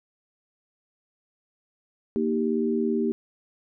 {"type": "chord", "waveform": "sine", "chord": "Eb major", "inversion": "second", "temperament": "equal", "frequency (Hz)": [233.1, 311.1, 392], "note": ["Bb3", "Eb4", "G4"], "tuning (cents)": [0, 0, 0], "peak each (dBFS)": [-25, -29, -26], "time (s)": [2.16, 3.12], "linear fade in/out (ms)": 0, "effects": []}